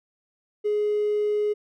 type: tone with hard clipping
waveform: triangle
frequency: 418.5 Hz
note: G#4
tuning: 13 cents sharp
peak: -21 dBFS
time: 0.64-1.54 s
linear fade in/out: 20 ms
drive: 3 dB
effects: none